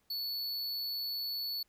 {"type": "tone", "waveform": "square", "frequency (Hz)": 4435, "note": "C#8", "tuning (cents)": 0, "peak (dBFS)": -35, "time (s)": [0.1, 1.63], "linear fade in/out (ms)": 5, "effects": ["pink hiss -74 dBFS RMS until 1.68 s"]}